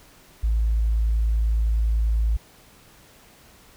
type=tone; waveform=sine; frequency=55 Hz; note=A1; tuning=in tune; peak=-17 dBFS; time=0.43-2.37 s; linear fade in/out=10 ms; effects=tanh soft clip ceiling -14 dBFS + pink hiss -52 dBFS RMS until 3.76 s